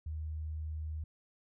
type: tone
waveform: sine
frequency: 77.78 Hz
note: D#2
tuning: in tune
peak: -36 dBFS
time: 0.06-1.04 s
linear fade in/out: 5 ms
effects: none